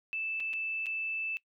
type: tone with dropouts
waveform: sine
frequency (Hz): 2637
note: E7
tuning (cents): 0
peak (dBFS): -32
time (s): 0.13-1.37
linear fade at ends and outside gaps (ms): 0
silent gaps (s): 0.4-0.404 / 0.532-0.536 / 0.859-0.866
effects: noise-tail reverb RT60 0.1 s tail -20 dB re dry